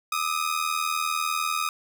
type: ring-modulated tone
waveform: sawtooth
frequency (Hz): 1244.5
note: D#6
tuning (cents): 0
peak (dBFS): -18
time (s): 0.12-1.69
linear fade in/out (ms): 2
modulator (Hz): 40
effects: none